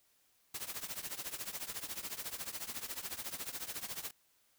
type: noise with tremolo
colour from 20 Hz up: white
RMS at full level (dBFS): -39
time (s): 0.54-4.11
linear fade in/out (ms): 5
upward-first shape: triangle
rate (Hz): 14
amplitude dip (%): 90
effects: white hiss -72 dBFS RMS until 4.58 s